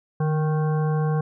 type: harmonic tone with a mistuned harmonic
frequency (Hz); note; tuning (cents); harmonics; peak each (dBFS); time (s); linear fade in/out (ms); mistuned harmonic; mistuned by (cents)
155.56; D#3; 0; 1 / 3 / 5 / 7 / 9 / 10; -20 / -29 / -33 / -36 / -45 / -42; 0.2-1.21; 5; 1; -37
effects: none